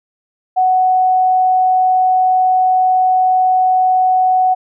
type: tone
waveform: sine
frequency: 743 Hz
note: F#5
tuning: 7 cents sharp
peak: -9 dBFS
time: 0.56-4.55 s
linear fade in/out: 20 ms
effects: none